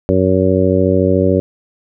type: harmonic tone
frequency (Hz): 93.7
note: F#2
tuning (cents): +22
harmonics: 1 / 2 / 3 / 4 / 5 / 6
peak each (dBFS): -17 / -17 / -17 / -17 / -17 / -17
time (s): 0.09-1.4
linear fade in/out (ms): 0
effects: none